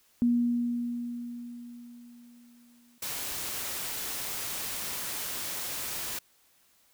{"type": "tone with exponential decay", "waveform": "sine", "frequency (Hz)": 239.6, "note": "A#3", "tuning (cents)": 48, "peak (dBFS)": -20, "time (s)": [0.22, 2.98], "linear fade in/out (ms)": 0, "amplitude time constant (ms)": 600}
{"type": "noise", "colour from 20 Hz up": "white", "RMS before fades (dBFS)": -35, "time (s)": [3.02, 6.19], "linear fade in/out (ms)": 5}
{"effects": ["white hiss -65 dBFS RMS until 6.93 s"]}